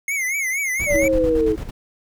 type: tone with vibrato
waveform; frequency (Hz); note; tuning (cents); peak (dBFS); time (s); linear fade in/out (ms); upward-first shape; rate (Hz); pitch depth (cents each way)
square; 2141; C7; +39; -21; 0.08-1.08; 2; triangle; 4.3; 140
type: noise with tremolo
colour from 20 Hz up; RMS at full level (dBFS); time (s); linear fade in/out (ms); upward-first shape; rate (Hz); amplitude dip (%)
brown; -26; 0.79-1.71; 10; square; 8.9; 60
type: linear sweep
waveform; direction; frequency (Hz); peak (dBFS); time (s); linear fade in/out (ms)
sine; down; 595 to 421.5; -16; 0.86-1.56; 50
type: tone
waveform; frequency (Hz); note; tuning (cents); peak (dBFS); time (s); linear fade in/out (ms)
sine; 319.6; D#4; +47; -21; 0.94-1.56; 10
effects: none